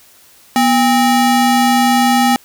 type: ring-modulated tone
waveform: square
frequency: 523.3 Hz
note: C5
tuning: in tune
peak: -7 dBFS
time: 0.56-2.36 s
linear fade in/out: 0 ms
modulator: 280 Hz
effects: white hiss -46 dBFS RMS until 2.44 s